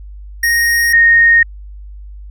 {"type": "tone pair in turn", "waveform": ["square", "sine"], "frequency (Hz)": [1864.7, 1854], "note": ["A#6", "A#6"], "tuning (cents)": [0, -10], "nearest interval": "unison", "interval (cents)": 10, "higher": "first", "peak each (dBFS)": [-11, -5], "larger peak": "second", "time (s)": [[0.43, 0.93], [0.93, 1.43]], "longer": "neither", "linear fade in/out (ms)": 5, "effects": ["added 50 Hz sine -29 dBFS peak until 2.3 s"]}